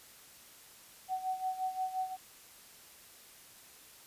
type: tone with tremolo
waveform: sine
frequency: 750 Hz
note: F#5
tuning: 23 cents sharp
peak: -30 dBFS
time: 1.08-2.17 s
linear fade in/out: 50 ms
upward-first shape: sine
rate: 5.7 Hz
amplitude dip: 75%
effects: white hiss -56 dBFS RMS until 4.06 s + resampled to 32000 Hz